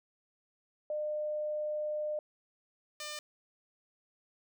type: tone pair in turn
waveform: sine / 5% pulse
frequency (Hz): 604 / 599.5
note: D5 / D5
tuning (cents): +48 / +36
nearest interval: unison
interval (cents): 12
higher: first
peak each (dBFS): -32 / -28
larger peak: second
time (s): 0.9-2.19 / 3-3.19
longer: first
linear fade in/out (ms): 2
effects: none